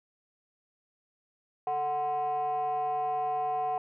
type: tone with frequency modulation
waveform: sine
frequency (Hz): 740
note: F#5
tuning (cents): 0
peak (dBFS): -26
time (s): 1.67-3.78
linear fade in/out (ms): 2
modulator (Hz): 298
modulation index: 0.57
effects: tanh soft clip ceiling -24 dBFS